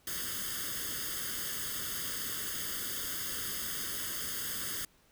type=noise with comb filter; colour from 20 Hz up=white; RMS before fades=-37 dBFS; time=0.07-4.85 s; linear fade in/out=2 ms; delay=0.61 ms; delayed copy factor=+0.95; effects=pink hiss -66 dBFS RMS until 5.11 s